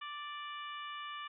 harmonic tone, 587.3 Hz, D5, in tune, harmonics 2 / 3 / 4 / 5 / 6, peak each -43 / -49 / -51 / -49 / -54 dBFS, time 0.01-1.28 s, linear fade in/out 10 ms, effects none

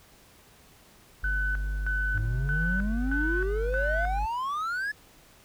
triangle tone, 50.3 Hz, G1, 45 cents sharp, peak -25 dBFS, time 1.23-4.26 s, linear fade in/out 10 ms
sine tone with tremolo, 1504 Hz, F#6, 28 cents sharp, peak -27 dBFS, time 1.24-4.19 s, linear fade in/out 2 ms, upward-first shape square, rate 1.6 Hz, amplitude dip 80%
triangle exponential sweep, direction up, 100 to 1734 Hz, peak -26 dBFS, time 2.14-4.92 s, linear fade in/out 10 ms
effects tanh soft clip ceiling -14 dBFS + pink hiss -56 dBFS RMS until 5.44 s

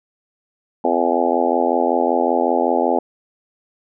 harmonic tone with a mistuned harmonic, 85.3 Hz, F2, 40 cents flat, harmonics 3 / 4 / 5 / 6 / 7 / 8 / 9 / 10, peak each -23 / -23 / -23 / -23 / -23 / -23 / -23 / -23 dBFS, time 0.84-2.99 s, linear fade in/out 5 ms, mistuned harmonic 10, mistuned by -21 cents, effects none

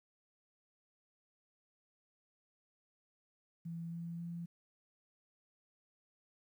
sine tone with pitch steps, 167.4 / 168.95 / 170.52 Hz, E3 / E3 / F3, +27 / +43 / -41 cents, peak -40 dBFS, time 3.65-4.46 s, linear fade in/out 10 ms, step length 270 ms, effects 12-bit

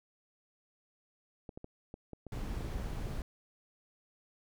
clicks, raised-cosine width 2 ms, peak -31 dBFS, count 12, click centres 1.492 / 1.575 / 1.644 / 1.941 / 2.133 / 2.267 / 2.374 / 2.608 / 2.647 / 2.799 / 2.87 / 3.07 s
brown noise, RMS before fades -38 dBFS, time 2.32-3.22 s, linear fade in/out 2 ms
effects none

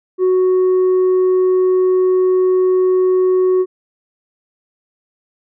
sine tone with tanh clipping, 370 Hz, F#4, in tune, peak -11 dBFS, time 0.18-3.66 s, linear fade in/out 50 ms, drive 2 dB, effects none

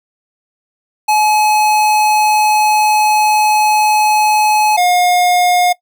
square tone pair in turn, 851 / 715.6 Hz, G#5 / F5, +42 / +42 cents, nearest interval minor third, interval 300 cents, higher first, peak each -10 dBFS, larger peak neither, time 1.08-4.77 / 4.77-5.73 s, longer first, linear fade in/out 10 ms, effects noise-tail reverb RT60 0.1 s tail -19 dB re dry

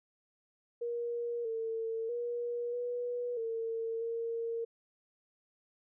sine tone with pitch steps, 473.7 / 450.8 / 478.3 / 486.3 / 454.1 / 460.8 Hz, A#4 / A4 / A#4 / B4 / A#4 / A#4, +28 / +42 / +44 / -27 / -45 / -20 cents, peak -33 dBFS, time 0.81-4.65 s, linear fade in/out 10 ms, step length 640 ms, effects none

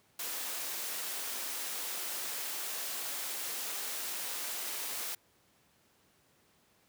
white high-pass noise, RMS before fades -38 dBFS, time 0.19-5.15 s, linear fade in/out 5 ms, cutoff 330 Hz, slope 12 dB/octave, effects pink hiss -68 dBFS RMS until 6.88 s + high-pass 100 Hz 12 dB/octave

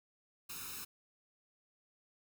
white noise with comb filter, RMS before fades -45 dBFS, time 0.49-0.85 s, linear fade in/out 10 ms, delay 0.76 ms, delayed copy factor +0.9, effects none

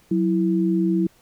sine tone pair together, 184.86 / 329.6 Hz, F#3 / E4, -1 / 0 cents, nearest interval minor seventh, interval 1001 cents, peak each -20 dBFS, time 0.11-1.07 s, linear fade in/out 5 ms, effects pink hiss -57 dBFS RMS until 1.21 s

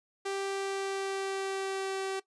sawtooth tone with pitch glide, 392 to 385.5 Hz, G4 to G4, 0 to -29 cents, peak -28 dBFS, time 0.25-2.2 s, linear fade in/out 10 ms, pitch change -29 cents, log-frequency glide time 0.45-2 s, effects noise-tail reverb RT60 0.1 s tail -18 dB re dry + resampled to 22050 Hz

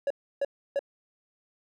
triangle tone bursts, 560 Hz, C#5, 18 cents sharp, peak -22 dBFS, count 3, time 0.07-0.792 s, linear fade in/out 2 ms, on 34 ms, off 310 ms, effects none

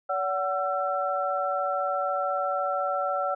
sine tone cluster, 570 / 746 / 1343 Hz, C#5 / F#5 / E6, +48 / +14 / +32 cents, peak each -29 dBFS, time 0.09-3.35 s, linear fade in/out 10 ms, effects none

